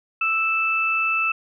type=tone pair together; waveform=sine; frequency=1318.5 / 2637 Hz; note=E6 / E7; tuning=0 / 0 cents; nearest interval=octave; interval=1200 cents; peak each=-24 / -20 dBFS; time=0.21-1.32 s; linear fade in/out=5 ms; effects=none